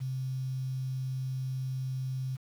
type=tone with quantisation; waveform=sine; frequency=130.81 Hz; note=C3; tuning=in tune; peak=-31 dBFS; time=0-2.37 s; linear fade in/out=20 ms; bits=9; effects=none